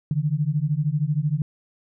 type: beating tone pair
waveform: sine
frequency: 143.2 / 156.2 Hz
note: D3 / D#3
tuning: -43 / +7 cents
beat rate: 13 Hz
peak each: -23 dBFS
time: 0.11-1.42 s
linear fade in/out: 2 ms
effects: none